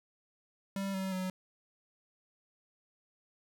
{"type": "tone with pitch steps", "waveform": "square", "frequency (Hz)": [195.7, 190.68, 185.79], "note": ["G3", "G3", "F#3"], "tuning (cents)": [-3, -48, 7], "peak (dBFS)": -34, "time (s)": [0.76, 1.3], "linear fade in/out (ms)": 2, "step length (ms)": 180, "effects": ["11-bit"]}